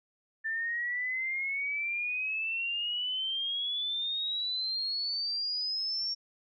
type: exponential sweep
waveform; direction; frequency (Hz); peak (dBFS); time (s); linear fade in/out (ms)
sine; up; 1771 to 5530; -30; 0.44-6.15; 20
effects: none